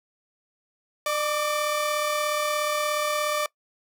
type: tone pair together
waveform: sawtooth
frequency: 600 / 1163.1 Hz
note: D5 / D6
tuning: +37 / -17 cents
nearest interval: major seventh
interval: 1146 cents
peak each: -22 / -24 dBFS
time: 1.06-3.46 s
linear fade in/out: 2 ms
effects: noise-tail reverb RT60 0.1 s tail -22 dB re dry